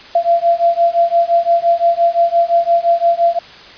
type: beating tone pair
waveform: sine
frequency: 680 / 685.8 Hz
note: F5 / F5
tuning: -46 / -32 cents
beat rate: 5.8 Hz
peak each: -13 dBFS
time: 0.15-3.39 s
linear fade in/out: 5 ms
effects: white hiss -37 dBFS RMS until 3.77 s + resampled to 11025 Hz